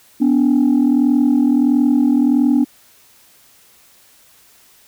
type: tone pair together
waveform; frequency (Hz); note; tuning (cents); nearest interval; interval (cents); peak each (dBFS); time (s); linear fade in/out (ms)
sine; 247.6 / 289.1; B3 / D4; +5 / -27; minor third; 268; -12; 0.2-2.65; 20
effects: tanh soft clip ceiling -7 dBFS + white hiss -50 dBFS RMS until 4.87 s